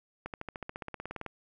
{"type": "accelerating click train", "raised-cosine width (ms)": 0.5, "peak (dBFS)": -23, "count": 17, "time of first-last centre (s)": [0.26, 1.263], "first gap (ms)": 78, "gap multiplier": 0.97, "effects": []}